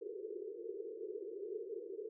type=band-pass noise; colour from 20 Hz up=white; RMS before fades=-45 dBFS; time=0.01-2.09 s; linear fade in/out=10 ms; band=360 to 460 Hz; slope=96 dB/octave; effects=none